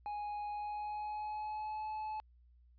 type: tone with pitch glide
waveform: triangle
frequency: 830.6 to 860.9 Hz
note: G#5 to A5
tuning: 0 to -38 cents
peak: -36 dBFS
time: 0.06-2.2 s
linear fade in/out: 0 ms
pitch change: +62 cents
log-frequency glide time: 0.51-1.88 s
effects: added 60 Hz sine -61 dBFS peak until 2.78 s + resampled to 11025 Hz